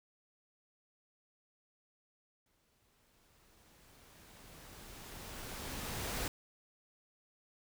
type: noise with exponential growth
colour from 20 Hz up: pink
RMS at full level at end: -37 dBFS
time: 2.46-6.28 s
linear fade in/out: 2 ms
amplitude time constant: 830 ms
effects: none